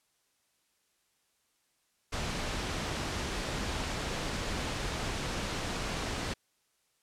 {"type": "low-pass noise", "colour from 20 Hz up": "pink", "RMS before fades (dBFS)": -35, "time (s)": [2.12, 6.34], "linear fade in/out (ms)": 10, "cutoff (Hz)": 6600, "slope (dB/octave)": 12, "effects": ["white hiss -74 dBFS RMS until 7.02 s", "low-pass 11000 Hz 12 dB/octave"]}